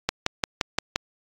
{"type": "click train", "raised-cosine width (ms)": 0.2, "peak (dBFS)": -4, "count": 6, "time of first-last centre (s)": [0.09, 0.96], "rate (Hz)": 5.75, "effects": ["AAC 48 kbps"]}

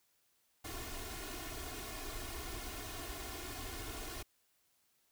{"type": "noise with comb filter", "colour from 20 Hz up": "pink", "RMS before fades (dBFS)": -44, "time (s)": [0.64, 4.23], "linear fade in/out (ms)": 10, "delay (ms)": 2.8, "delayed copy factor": 0.9, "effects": ["white hiss -75 dBFS RMS until 5.11 s"]}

